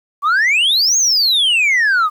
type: exponential two-way sweep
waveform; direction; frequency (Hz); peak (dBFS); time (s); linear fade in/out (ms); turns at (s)
sine; up then down; 1108.7 to 6645 to 1192; -8; 0.22-2.1; 50; 0.97
effects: tanh soft clip ceiling -10 dBFS + 8-bit